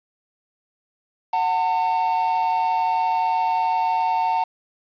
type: tone pair together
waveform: triangle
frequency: 740 / 902.9 Hz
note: F#5 / A5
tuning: 0 / +44 cents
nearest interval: minor third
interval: 344 cents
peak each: -21 / -18 dBFS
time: 1.33-4.44 s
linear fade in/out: 5 ms
effects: resampled to 11025 Hz + 7-bit